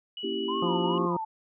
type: tone with pitch glide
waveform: sine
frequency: 2937 to 2912 Hz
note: F#7 to F#7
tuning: -13 to -28 cents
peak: -35 dBFS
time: 0.17-0.98 s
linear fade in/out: 2 ms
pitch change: -15 cents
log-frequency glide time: 0.77-0.85 s
type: chord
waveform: sine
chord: A# diminished seventh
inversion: none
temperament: equal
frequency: 233.1 / 277.2 / 329.6 / 392 Hz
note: A#3 / C#4 / E4 / G4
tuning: 0 / 0 / 0 / 0 cents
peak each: -36 / -37 / -35 / -31 dBFS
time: 0.23-1.07 s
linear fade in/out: 10 ms
type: tone with vibrato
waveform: sine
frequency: 977 Hz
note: B5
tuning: 19 cents flat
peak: -30 dBFS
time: 0.48-1.25 s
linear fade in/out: 10 ms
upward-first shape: sine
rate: 2.3 Hz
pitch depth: 190 cents each way
type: harmonic tone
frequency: 174.61 Hz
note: F3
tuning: in tune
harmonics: 1 / 2 / 3 / 4 / 5 / 6 / 7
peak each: -30 / -30 / -36 / -42 / -38 / -43 / -38 dBFS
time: 0.62-1.17 s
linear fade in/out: 5 ms
effects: none